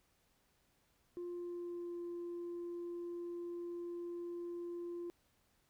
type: tone with pitch glide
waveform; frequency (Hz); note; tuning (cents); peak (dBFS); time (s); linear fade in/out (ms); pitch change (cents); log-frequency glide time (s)
sine; 350.9 to 346.5; F4 to F4; +8 to -14; -39; 1.17-5.1; 0; -22; 1.27-2
effects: tanh soft clip ceiling -39 dBFS + pink hiss -75 dBFS RMS until 5.69 s